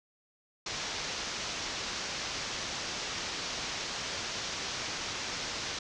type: low-pass noise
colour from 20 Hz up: white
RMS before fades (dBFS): -37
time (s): 0.66-5.79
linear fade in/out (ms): 5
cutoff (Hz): 6400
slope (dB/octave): 48
effects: none